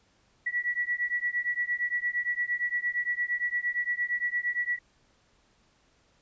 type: beating tone pair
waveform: sine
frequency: 1938 / 1946.7 Hz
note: B6 / B6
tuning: -33 / -25 cents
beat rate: 8.7 Hz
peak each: -30 dBFS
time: 0.46-4.79 s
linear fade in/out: 10 ms
effects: pink hiss -66 dBFS RMS until 6.21 s + resampled to 16000 Hz